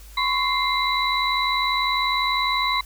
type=tone cluster; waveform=sine; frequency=1018 / 1098 / 2094 / 3946 Hz; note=C6 / C#6 / C7 / B7; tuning=-48 / -17 / +1 / -2 cents; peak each=-25 dBFS; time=0.17-2.81 s; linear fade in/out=5 ms; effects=added 50 Hz sine -41 dBFS peak until 2.85 s + white hiss -49 dBFS RMS until 2.85 s